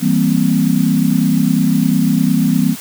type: chord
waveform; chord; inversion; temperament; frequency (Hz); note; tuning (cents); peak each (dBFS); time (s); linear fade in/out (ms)
sine; C dominant seventh; first; equal; 164.81 / 196 / 233.1 / 261.6; E3 / G3 / Bb3 / C4; 0 / 0 / 0 / 0; -16; 0-2.76; 50
effects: white hiss -31 dBFS RMS until 2.8 s + high-pass 80 Hz 12 dB/octave